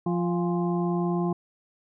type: harmonic tone with a mistuned harmonic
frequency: 174.61 Hz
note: F3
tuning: in tune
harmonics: 1 / 2 / 4 / 5 / 6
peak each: -25 / -28 / -35 / -38 / -37 dBFS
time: 0.06-1.33 s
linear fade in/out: 5 ms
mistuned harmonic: 5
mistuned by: -93 cents
effects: none